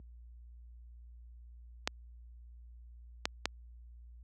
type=clicks; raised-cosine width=0.2 ms; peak=-12 dBFS; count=3; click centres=1.875 / 3.255 / 3.456 s; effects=added 59 Hz sine -29 dBFS peak until 4.23 s + high-pass 200 Hz 12 dB/octave